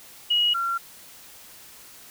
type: tone pair in turn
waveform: sine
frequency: 2900 / 1371.3 Hz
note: F#7 / F6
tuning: -35 / -32 cents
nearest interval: octave + minor second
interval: 1297 cents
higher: first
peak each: -18 / -23 dBFS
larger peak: first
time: 0.3-0.54 / 0.54-0.78 s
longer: neither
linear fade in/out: 10 ms
effects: white hiss -47 dBFS RMS until 2.1 s

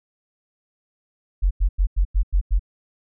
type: tone bursts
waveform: sine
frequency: 45.23 Hz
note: F#1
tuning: 39 cents flat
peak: -14 dBFS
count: 7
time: 1.42-2.595 s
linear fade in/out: 20 ms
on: 89 ms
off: 92 ms
effects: none

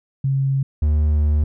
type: tone pair in turn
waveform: sine / triangle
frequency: 135.8 / 75.17 Hz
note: C#3 / D2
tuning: -35 / +41 cents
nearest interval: minor seventh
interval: 1024 cents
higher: first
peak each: -16 / -12 dBFS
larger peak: second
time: 0.24-0.63 / 0.82-1.44 s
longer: second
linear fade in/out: 5 ms
effects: none

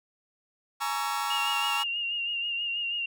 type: chord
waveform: 40% pulse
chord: A# half-diminished seventh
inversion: third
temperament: just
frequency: 839.1 / 932.3 / 1118.8 / 1342.6 Hz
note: G#5 / A#5 / C#6 / E6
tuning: +18 / 0 / +16 / +31 cents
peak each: -33 dBFS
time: 0.8-1.84 s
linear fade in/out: 20 ms
type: tone with vibrato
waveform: sine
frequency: 2809 Hz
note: F7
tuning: 9 cents sharp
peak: -28 dBFS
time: 1.3-3.06 s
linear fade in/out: 5 ms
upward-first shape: sine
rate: 6.2 Hz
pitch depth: 37 cents each way
effects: none

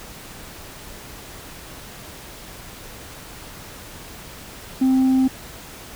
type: tone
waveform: sine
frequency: 261.6 Hz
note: C4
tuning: in tune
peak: -11 dBFS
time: 4.81-5.28 s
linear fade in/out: 10 ms
effects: tanh soft clip ceiling -13 dBFS + pink hiss -39 dBFS RMS until 5.95 s

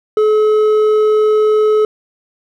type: tone with hard clipping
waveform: sine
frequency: 428.5 Hz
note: A4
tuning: 46 cents flat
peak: -10 dBFS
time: 0.17-1.85 s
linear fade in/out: 2 ms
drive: 5 dB
effects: none

